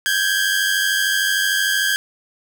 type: tone pair together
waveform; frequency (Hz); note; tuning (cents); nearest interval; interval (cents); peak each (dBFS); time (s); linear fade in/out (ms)
sawtooth; 1568 / 1661.2; G6 / G#6; 0 / 0; minor second; 100; -16; 0.06-1.96; 0
effects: 8-bit